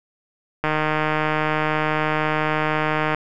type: click train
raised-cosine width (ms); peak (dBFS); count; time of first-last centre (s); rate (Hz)
0.5; -6; 387; 0.64-3.146; 154
effects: none